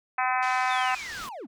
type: harmonic tone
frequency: 255 Hz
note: C4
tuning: 44 cents flat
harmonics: 3 / 4 / 5 / 6 / 7 / 8 / 9 / 10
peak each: -27 / -29 / -31 / -33 / -34 / -35 / -36 / -37 dBFS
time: 0.18-0.95 s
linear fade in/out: 5 ms
type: noise with exponential growth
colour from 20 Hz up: pink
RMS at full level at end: -41 dBFS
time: 0.41-1.29 s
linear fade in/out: 1 ms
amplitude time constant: 190 ms
type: band-pass noise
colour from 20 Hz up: white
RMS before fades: -42 dBFS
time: 0.42-1.27 s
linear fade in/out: 10 ms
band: 890 to 6200 Hz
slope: 24 dB/octave
type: linear sweep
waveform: triangle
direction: down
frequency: 3729 to 185 Hz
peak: -34 dBFS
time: 0.69-1.47 s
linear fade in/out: 20 ms
effects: none